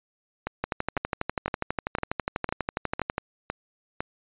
two click trains, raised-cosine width 0.5 ms, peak -11 / -13 dBFS, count 32 / 8, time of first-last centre 0.64-3.181 / 0.47-4.005 s, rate 12.2 / 1.98 Hz, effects resampled to 8000 Hz

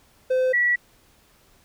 triangle / sine tone pair in turn, 514 / 1940.6 Hz, C5 / B6, -31 / -31 cents, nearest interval octave + major seventh, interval 2300 cents, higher second, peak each -16 / -17 dBFS, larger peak first, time 0.3-0.53 / 0.53-0.76 s, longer neither, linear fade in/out 10 ms, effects pink hiss -58 dBFS RMS until 1.64 s

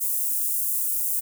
white high-pass noise, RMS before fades -25 dBFS, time 0-1.21 s, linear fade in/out 20 ms, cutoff 8800 Hz, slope 24 dB/octave, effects none

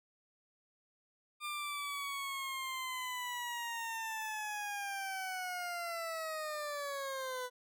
20% pulse linear sweep, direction down, 1202 to 493.9 Hz, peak -33 dBFS, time 1.4-7.5 s, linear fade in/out 50 ms, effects none

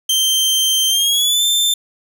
sawtooth tone with pitch glide, 3136 to 3561 Hz, G7 to A7, 0 to +20 cents, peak -10 dBFS, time 0.09-1.74 s, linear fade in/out 5 ms, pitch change +220 cents, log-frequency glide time 0.89-1.44 s, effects none

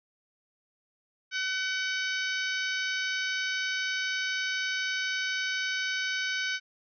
harmonic tone, 756 Hz, F#5, 37 cents sharp, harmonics 2 / 3 / 4 / 5 / 6 / 7 / 8, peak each -31 / -35 / -37 / -39 / -41 / -42 / -43 dBFS, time 1.31-6.6 s, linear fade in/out 50 ms, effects none

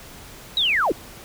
sine linear sweep, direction down, 3951 to 261.6 Hz, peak -17 dBFS, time 0.57-0.92 s, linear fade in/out 2 ms, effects pink hiss -42 dBFS RMS until 1.24 s

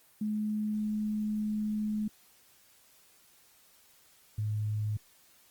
sine tone pair in turn, 212.6 / 106.3 Hz, G#3 / G#2, +41 / +41 cents, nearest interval octave, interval 1200 cents, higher first, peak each -29 / -29 dBFS, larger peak neither, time 0.21-2.08 / 4.38-4.97 s, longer first, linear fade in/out 5 ms, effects white hiss -62 dBFS RMS until 5.5 s + Opus 24 kbps

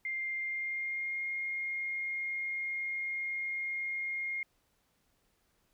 sine tone with pitch glide, 2105 to 2134 Hz, C7 to C7, +10 to +34 cents, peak -33 dBFS, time 0.05-4.43 s, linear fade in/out 2 ms, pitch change +24 cents, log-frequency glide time 0.42-1.24 s, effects pink hiss -74 dBFS RMS until 5.73 s

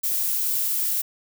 violet noise, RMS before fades -24 dBFS, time 0.03-1.02 s, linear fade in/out 10 ms, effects none

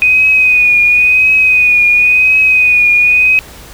sine tone with vibrato, 2489 Hz, D#7, in tune, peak -5 dBFS, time 0.02-3.39 s, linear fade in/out 0 ms, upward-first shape triangle, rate 0.95 Hz, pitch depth 44 cents each way, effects added 60 Hz sine -36 dBFS peak until 3.73 s + pink hiss -34 dBFS RMS until 3.73 s

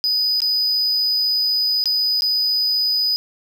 triangle tone with dropouts, 4978 Hz, D#8, in tune, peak -15 dBFS, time 0.04-3.16 s, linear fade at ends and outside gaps 0 ms, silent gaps 0.404-0.419 / 1.84-1.857 / 2.208-2.221 s, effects none

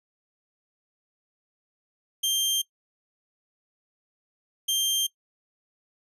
sawtooth tone pair in turn, 3170 / 3170 Hz, G7 / G7, +19 / +19 cents, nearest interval unison, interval 0 cents, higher neither, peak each -19 dBFS, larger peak neither, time 2.23-2.62 / 4.68-5.07 s, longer neither, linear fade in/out 10 ms, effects noise-tail reverb RT60 0.1 s tail -22 dB re dry + resampled to 32000 Hz

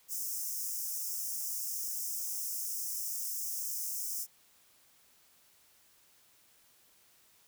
white high-pass noise, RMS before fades -37 dBFS, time 0.08-4.27 s, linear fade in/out 50 ms, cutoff 5200 Hz, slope 96 dB/octave, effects white hiss -65 dBFS RMS until 7.47 s

